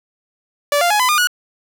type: tone with pitch steps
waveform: sawtooth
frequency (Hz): 579 / 696.6 / 838 / 1008.1 / 1212.8 / 1459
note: D5 / F5 / G#5 / B5 / D#6 / F#6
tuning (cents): -25 / -5 / +15 / +35 / -45 / -25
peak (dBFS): -9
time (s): 0.72-1.272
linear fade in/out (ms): 2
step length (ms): 92
effects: none